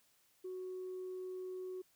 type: tone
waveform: sine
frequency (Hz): 370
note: F#4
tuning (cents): 0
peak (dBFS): -40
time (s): 0.44-1.82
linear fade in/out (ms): 10
effects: tanh soft clip ceiling -38 dBFS + white hiss -72 dBFS RMS until 1.95 s